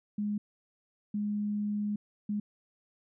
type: tone bursts at uneven times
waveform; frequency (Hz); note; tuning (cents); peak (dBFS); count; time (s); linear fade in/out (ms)
sine; 207.7; G#3; 0; -29; 3; 0.18-0.38 / 1.14-1.96 / 2.29-2.4; 5
effects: none